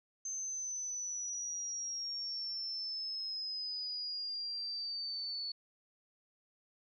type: exponential sweep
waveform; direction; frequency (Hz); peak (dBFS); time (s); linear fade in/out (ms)
sine; down; 6272 to 4435; -37; 0.25-5.52; 5
effects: none